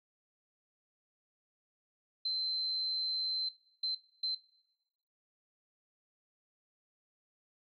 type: tone bursts at uneven times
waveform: sine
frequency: 4091 Hz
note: C8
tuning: 40 cents flat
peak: -31 dBFS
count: 3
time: 2.25-3.49 / 3.83-3.95 / 4.23-4.35 s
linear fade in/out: 5 ms
effects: noise-tail reverb RT60 1.0 s tail -20 dB re dry